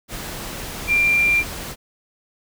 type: tone in noise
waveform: sine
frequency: 2377 Hz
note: D7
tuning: 20 cents sharp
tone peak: -14 dBFS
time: 0.87-1.44 s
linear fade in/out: 50 ms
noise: pink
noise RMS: -31 dBFS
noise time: 0.08-1.76 s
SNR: +14 dB
effects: none